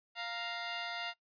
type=tone pair together; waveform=10% pulse; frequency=698.5 / 932.4 Hz; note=F5 / A#5; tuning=0 / 0 cents; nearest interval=perfect fourth; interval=500 cents; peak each=-30 / -34 dBFS; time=0.15-1.14 s; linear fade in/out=50 ms; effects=noise-tail reverb RT60 0.1 s tail -20 dB re dry + resampled to 11025 Hz